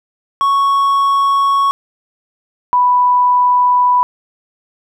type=tone pair in turn; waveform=triangle / sine; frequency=1108.7 / 988.5 Hz; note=C#6 / B5; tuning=0 / +1 cents; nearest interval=major second; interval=199 cents; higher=first; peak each=-8 dBFS; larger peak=neither; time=0.41-1.71 / 2.73-4.03 s; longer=neither; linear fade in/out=0 ms; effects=none